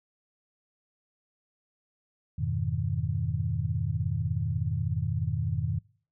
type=chord; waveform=sine; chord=F half-diminished seventh; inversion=none; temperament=equal; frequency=87.31 / 103.83 / 123.47 / 155.56 Hz; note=F2 / Ab2 / Cb3 / Eb3; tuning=0 / 0 / 0 / 0 cents; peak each=-32 dBFS; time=2.38-5.79 s; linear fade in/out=10 ms; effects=noise-tail reverb RT60 0.5 s tail -26 dB re dry